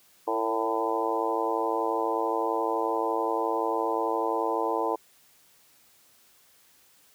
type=harmonic tone with a mistuned harmonic; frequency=111.6 Hz; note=A2; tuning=25 cents sharp; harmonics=3 / 4 / 5 / 6 / 7 / 8 / 9; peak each=-33 / -30 / -34 / -35 / -33 / -32 / -32 dBFS; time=0.27-4.96 s; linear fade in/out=10 ms; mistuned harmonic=4; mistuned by=+24 cents; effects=white hiss -60 dBFS RMS until 7.14 s + high-pass 60 Hz 12 dB/octave